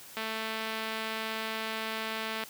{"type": "click train", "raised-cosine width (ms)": 0.3, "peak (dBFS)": -19, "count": 502, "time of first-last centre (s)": [0.17, 2.437], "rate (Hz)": 221, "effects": ["white hiss -49 dBFS RMS until 2.49 s", "high-pass 100 Hz 12 dB/octave"]}